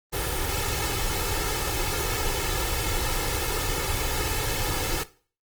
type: noise with comb filter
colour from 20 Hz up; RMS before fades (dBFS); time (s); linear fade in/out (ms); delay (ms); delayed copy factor
pink; -27; 0.12-5.04; 20; 2.3; +0.75
effects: noise-tail reverb RT60 0.4 s tail -17 dB re dry + Opus 24 kbps